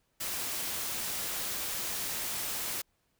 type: noise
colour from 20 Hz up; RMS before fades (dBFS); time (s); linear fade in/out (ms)
white; -35; 0.2-2.82; 10
effects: pink hiss -75 dBFS RMS until 3.19 s